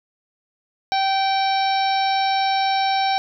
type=harmonic tone with a mistuned harmonic; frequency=777 Hz; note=G5; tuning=16 cents flat; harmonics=1 / 2 / 3 / 4 / 5 / 6 / 7; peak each=-18 / -31 / -29 / -35 / -28 / -35 / -31 dBFS; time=0.92-3.18 s; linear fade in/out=0 ms; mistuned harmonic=6; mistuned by=-74 cents; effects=none